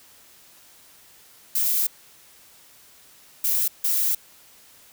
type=noise bursts at uneven times; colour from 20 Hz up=violet; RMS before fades=-22 dBFS; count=3; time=1.55-1.87 / 3.44-3.68 / 3.84-4.15 s; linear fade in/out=5 ms; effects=white hiss -52 dBFS RMS until 4.92 s